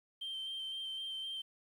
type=tone with vibrato; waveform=sine; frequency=3136 Hz; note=G7; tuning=in tune; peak=-37 dBFS; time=0.21-1.42 s; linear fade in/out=10 ms; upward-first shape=square; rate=3.9 Hz; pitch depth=12 cents each way; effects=tanh soft clip ceiling -36 dBFS + 11-bit